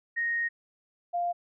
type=tone pair in turn; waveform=sine; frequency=1864.7 / 698.5 Hz; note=A#6 / F5; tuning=0 / 0 cents; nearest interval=octave + perfect fourth; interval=1700 cents; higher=first; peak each=-26 dBFS; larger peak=neither; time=0.16-0.49 / 1.13-1.33 s; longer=first; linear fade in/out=20 ms; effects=none